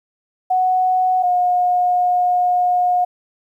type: tone pair in turn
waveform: sine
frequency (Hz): 740 / 719.3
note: F#5 / F#5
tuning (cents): 0 / -49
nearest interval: unison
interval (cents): 49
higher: first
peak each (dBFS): -13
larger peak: neither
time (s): 0.5-1.23 / 1.23-3.05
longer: second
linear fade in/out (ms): 10
effects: 9-bit